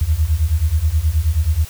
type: beating tone pair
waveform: sine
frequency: 73.42 / 82.82 Hz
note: D2 / E2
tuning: 0 / +9 cents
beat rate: 9.4 Hz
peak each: -17 / -16 dBFS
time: 0.01-1.65 s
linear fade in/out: 5 ms
effects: white hiss -38 dBFS RMS until 1.69 s